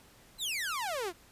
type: exponential sweep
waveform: sawtooth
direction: down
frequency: 4193 to 323.1 Hz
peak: -29 dBFS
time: 0.38-1.13 s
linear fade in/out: 50 ms
effects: pink hiss -59 dBFS RMS until 1.31 s + resampled to 32000 Hz